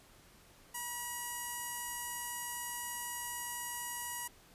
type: tone with notch filter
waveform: 5% pulse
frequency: 964 Hz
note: B5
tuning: 42 cents flat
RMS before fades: -41 dBFS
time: 0.74-4.28 s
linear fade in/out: 10 ms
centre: 4100 Hz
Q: 0.7
effects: pink hiss -61 dBFS RMS until 4.54 s + resampled to 32000 Hz